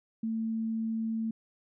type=tone; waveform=sine; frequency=223.8 Hz; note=A3; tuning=30 cents sharp; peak=-29 dBFS; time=0.23-1.31 s; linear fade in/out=5 ms; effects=none